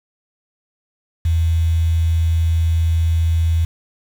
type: tone with quantisation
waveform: sine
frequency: 82.41 Hz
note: E2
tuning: in tune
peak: -13 dBFS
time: 1.25-3.65 s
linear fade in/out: 5 ms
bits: 6
effects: none